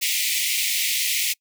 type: high-pass noise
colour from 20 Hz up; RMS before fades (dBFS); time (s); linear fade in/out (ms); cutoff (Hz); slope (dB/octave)
pink; -23; 0.01-1.34; 20; 2000; 96
effects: noise-tail reverb RT60 0.1 s tail -26 dB re dry